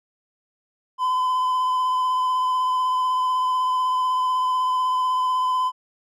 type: tone with vibrato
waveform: triangle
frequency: 1016 Hz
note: B5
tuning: 49 cents sharp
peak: -17 dBFS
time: 0.98-5.72 s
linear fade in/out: 50 ms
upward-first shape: sine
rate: 16 Hz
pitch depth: 16 cents each way
effects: none